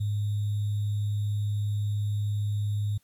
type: tone with sample-and-hold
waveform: sine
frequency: 103.6 Hz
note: G#2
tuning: 4 cents flat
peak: -25 dBFS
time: 0-2.98 s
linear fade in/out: 10 ms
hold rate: 3675 Hz
effects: white hiss -70 dBFS RMS until 3.03 s + AAC 64 kbps